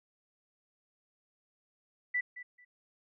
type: tone with echo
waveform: sine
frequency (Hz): 1975.5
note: B6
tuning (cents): 0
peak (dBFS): -28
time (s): 2.14-2.21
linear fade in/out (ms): 10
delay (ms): 220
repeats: 2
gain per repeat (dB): -14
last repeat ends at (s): 2.65
effects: none